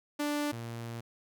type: tone pair in turn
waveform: sawtooth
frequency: 293.7 / 116.55 Hz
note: D4 / A#2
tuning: 0 / 0 cents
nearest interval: octave + major third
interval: 1600 cents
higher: first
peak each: -26 / -34 dBFS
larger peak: first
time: 0.19-0.52 / 0.52-1.01 s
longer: second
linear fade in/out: 10 ms
effects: none